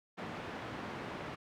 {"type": "band-pass noise", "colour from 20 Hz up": "pink", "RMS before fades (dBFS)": -43, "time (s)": [0.17, 1.36], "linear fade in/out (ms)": 20, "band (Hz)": [140, 2200], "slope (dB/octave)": 12, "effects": []}